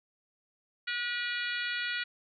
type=harmonic tone; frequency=483 Hz; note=B4; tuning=39 cents flat; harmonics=3 / 4 / 5 / 6 / 7 / 8 / 9; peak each=-35 / -37 / -39 / -41 / -42 / -43 / -44 dBFS; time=0.87-2.04 s; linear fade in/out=10 ms; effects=none